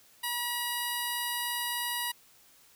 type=tone with notch filter; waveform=5% pulse; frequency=963 Hz; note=B5; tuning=44 cents flat; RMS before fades=-33 dBFS; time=0.23-2.12 s; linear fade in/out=10 ms; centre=6600 Hz; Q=0.94; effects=white hiss -60 dBFS RMS until 2.75 s